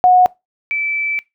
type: tone pair in turn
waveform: sine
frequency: 730 / 2318 Hz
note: F#5 / D7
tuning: -24 / -23 cents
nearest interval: octave + minor sixth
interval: 2001 cents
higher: second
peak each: -6 / -16 dBFS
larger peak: first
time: 0.04-0.26 / 0.71-1.19 s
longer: second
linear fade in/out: 0 ms
effects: noise-tail reverb RT60 0.2 s tail -22 dB re dry